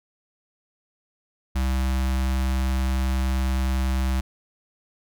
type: tone with notch filter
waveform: square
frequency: 65.1 Hz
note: C2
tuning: 8 cents flat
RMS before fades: -23 dBFS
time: 1.55-4.21 s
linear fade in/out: 10 ms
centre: 450 Hz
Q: 1.5
effects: none